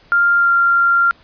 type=tone with pitch glide; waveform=sine; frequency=1396.9 to 1385.6 Hz; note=F6 to F6; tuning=0 to -14 cents; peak=-10 dBFS; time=0.12-1.11 s; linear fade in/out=0 ms; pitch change=-14 cents; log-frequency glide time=0.37-0.5 s; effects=pink hiss -49 dBFS RMS until 1.23 s + resampled to 11025 Hz